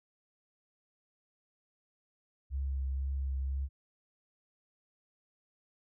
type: tone with vibrato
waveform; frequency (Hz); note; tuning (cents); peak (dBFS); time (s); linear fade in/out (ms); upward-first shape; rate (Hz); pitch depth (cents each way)
sine; 67.5; C#2; -45; -31; 2.5-3.69; 50; triangle; 2; 24
effects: none